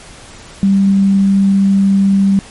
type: tone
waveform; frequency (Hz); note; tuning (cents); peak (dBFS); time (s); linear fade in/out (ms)
sine; 196; G3; 0; -7; 0.63-2.39; 0
effects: pink hiss -36 dBFS RMS until 2.5 s + MP3 48 kbps